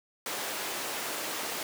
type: high-pass noise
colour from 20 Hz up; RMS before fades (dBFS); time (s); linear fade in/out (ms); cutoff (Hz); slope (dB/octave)
pink; -35; 0.26-1.63; 2; 420; 12
effects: none